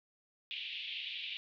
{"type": "band-pass noise", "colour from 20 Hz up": "pink", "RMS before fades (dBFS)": -42, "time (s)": [0.51, 1.37], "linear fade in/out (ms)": 0, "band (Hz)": [2500, 3600], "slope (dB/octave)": 48, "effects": []}